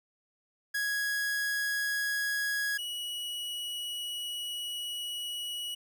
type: tone pair in turn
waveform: 45% pulse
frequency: 1662 / 2923 Hz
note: G#6 / F#7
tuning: +1 / -22 cents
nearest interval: minor seventh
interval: 977 cents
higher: second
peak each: -29 / -34 dBFS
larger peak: first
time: 0.74-2.78 / 2.78-5.75 s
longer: second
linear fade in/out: 10 ms
effects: none